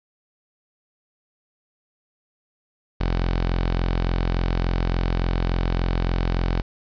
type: tone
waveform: sawtooth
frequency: 43.49 Hz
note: F1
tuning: 6 cents flat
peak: -16 dBFS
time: 3-6.62 s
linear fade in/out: 10 ms
effects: resampled to 11025 Hz + 7-bit